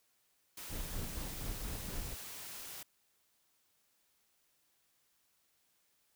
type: noise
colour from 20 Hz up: white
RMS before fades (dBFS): -47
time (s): 0.57-2.83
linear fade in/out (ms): 5
type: noise with tremolo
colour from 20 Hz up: brown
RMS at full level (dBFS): -40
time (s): 0.69-2.16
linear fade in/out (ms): 50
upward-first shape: square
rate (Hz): 4.2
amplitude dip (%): 40
effects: white hiss -75 dBFS RMS until 6.15 s